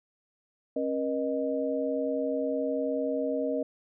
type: tone cluster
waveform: sine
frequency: 270.9 / 479.1 / 618 Hz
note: C#4 / A#4 / D#5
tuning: -40 / +47 / -12 cents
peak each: -31 dBFS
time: 0.76-3.63 s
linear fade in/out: 5 ms
effects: none